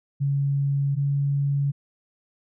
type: tone pair in turn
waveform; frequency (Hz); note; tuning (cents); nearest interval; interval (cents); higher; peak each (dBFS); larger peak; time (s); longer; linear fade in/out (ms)
sine; 140 / 140.89; C#3 / C#3; +18 / +28; unison; 10; second; -20 / -20; neither; 0.2-0.96 / 0.96-1.72; neither; 20
effects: none